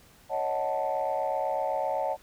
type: chord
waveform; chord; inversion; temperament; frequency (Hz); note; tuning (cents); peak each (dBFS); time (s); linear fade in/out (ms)
sine; D# half-diminished seventh; third; equal; 554.4 / 622.3 / 740 / 880; C#5 / D#5 / F#5 / A5; 0 / 0 / 0 / 0; -31; 0.29-2.17; 50
effects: tanh soft clip ceiling -19 dBFS + pink hiss -57 dBFS RMS until 2.22 s